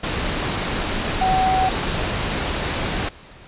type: tone in noise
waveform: sine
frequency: 753 Hz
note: F#5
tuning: 30 cents sharp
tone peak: -16 dBFS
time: 1.21-1.69 s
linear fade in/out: 5 ms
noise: pink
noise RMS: -23 dBFS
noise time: 0.03-3.09 s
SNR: +4 dB
effects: pink hiss -44 dBFS RMS until 3.47 s + resampled to 8000 Hz

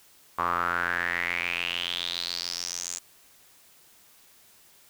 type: tone with band-pass filter sweep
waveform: sawtooth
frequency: 87 Hz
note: F2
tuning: 6 cents flat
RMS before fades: -30 dBFS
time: 0.38-2.99 s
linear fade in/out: 10 ms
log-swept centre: 1100 to 7100 Hz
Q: 6.3
effects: white hiss -57 dBFS RMS until 4.89 s

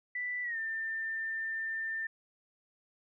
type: tone with pitch glide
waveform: sine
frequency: 1978 to 1793 Hz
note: B6 to A6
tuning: +2 to +32 cents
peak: -33 dBFS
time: 0.15-2.07 s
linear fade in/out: 5 ms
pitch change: -170 cents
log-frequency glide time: 0.43-0.58 s
effects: none

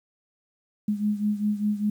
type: beating tone pair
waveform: sine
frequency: 207.5 / 212.5 Hz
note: G#3 / G#3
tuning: -1 / +40 cents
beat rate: 5 Hz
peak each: -24 / -28 dBFS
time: 0.88-1.9 s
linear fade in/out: 5 ms
effects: 9-bit

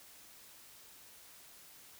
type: silence
effects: white hiss -57 dBFS RMS until 1.99 s

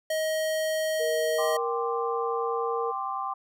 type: tone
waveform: square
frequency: 630 Hz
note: D#5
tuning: 21 cents sharp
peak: -26 dBFS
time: 0.1-1.57 s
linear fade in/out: 5 ms
type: tone with pitch glide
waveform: sine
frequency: 470 to 464.9 Hz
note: A#4 to A#4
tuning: +14 to -5 cents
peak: -28 dBFS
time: 0.99-2.92 s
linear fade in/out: 20 ms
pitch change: -19 cents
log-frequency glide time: 1.47-2.32 s
type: chord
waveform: sine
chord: G suspended fourth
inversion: none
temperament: just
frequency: 784 / 1045.3 / 1176 Hz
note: G5 / C6 / D6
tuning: 0 / -2 / +2 cents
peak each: -33 dBFS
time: 1.38-3.34 s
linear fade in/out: 10 ms
effects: none

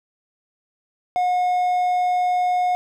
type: tone with hard clipping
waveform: triangle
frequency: 723 Hz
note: F#5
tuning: 40 cents flat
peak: -18 dBFS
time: 1.16-2.75 s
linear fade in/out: 0 ms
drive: 6 dB
effects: none

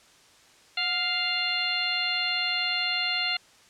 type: harmonic tone with a mistuned harmonic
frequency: 699 Hz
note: F5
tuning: 1 cent sharp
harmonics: 1 / 2 / 3 / 4 / 5 / 6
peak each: -37 / -35 / -31 / -29 / -34 / -30 dBFS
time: 0.77-3.37 s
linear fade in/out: 5 ms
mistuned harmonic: 1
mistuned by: +74 cents
effects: white hiss -56 dBFS RMS until 3.69 s + low-pass 7000 Hz 12 dB/octave

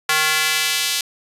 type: tone with high-pass filter sweep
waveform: square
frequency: 155.3 Hz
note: D#3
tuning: 3 cents flat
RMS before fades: -19 dBFS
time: 0.09-1.01 s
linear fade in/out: 2 ms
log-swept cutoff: 1400 to 3600 Hz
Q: 1.1
effects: resampled to 32000 Hz + 7-bit

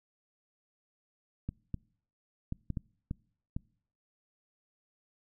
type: clicks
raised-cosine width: 5 ms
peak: -22 dBFS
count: 7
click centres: 1.49 / 1.743 / 2.524 / 2.703 / 2.772 / 3.111 / 3.565 s
effects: noise-tail reverb RT60 0.6 s tail -26 dB re dry

